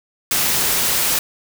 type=noise; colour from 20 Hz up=white; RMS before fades=-18 dBFS; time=0.31-1.19 s; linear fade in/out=2 ms; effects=none